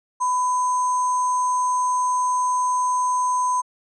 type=tone with sample-and-hold; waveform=sine; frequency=1000 Hz; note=B5; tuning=21 cents sharp; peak=-18 dBFS; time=0.2-3.62 s; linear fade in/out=20 ms; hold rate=7350 Hz; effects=resampled to 24000 Hz